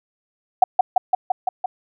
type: tone with echo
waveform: sine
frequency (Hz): 746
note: F#5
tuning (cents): +14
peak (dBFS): -6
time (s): 0.62-0.64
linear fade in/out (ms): 5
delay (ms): 170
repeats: 6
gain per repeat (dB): -2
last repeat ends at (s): 1.66
effects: none